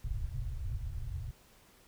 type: low-pass noise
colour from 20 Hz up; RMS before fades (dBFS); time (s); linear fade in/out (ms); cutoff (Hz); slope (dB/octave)
pink; -37; 0.04-1.31; 2; 130; 96
effects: pink hiss -62 dBFS RMS until 1.87 s